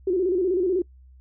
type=tone with vibrato; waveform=sine; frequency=365.9 Hz; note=F#4; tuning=19 cents flat; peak=-19 dBFS; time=0.07-0.82 s; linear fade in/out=5 ms; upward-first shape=square; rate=16 Hz; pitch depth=79 cents each way; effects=noise-tail reverb RT60 0.1 s tail -23 dB re dry + added 64 Hz sine -47 dBFS peak until 1.2 s